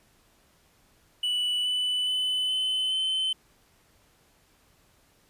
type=tone with pitch steps; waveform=triangle; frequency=2961 / 2987 / 3013 / 3039 / 3065 Hz; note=F#7 / F#7 / F#7 / F#7 / G7; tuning=+1 / +16 / +31 / +46 / -40 cents; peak=-23 dBFS; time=1.23-3.33 s; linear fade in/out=5 ms; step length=420 ms; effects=pink hiss -63 dBFS RMS until 5.29 s + resampled to 32000 Hz